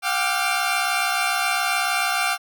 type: tone cluster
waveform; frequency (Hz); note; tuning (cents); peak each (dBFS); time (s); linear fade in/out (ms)
20% pulse; 717 / 784 / 1178 / 1375; F5 / G5 / D6 / F6; +45 / 0 / +5 / -27; -21; 0.02-2.38; 50
effects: none